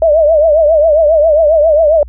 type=tone with vibrato; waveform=sine; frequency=622.3 Hz; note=D#5; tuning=in tune; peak=-5 dBFS; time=0.02-2.03 s; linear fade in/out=2 ms; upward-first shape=triangle; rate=7.4 Hz; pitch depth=140 cents each way; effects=added 60 Hz sine -27 dBFS peak until 2.08 s